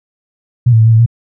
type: tone with pitch steps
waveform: sine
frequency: 122.1 / 112.5 / 111.1 / 113.9 / 111.6 / 116.7 Hz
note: B2 / A2 / A2 / A#2 / A2 / A#2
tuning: -19 / +39 / +17 / -40 / +25 / +2 cents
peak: -4 dBFS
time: 0.66-1.062 s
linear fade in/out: 10 ms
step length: 67 ms
effects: none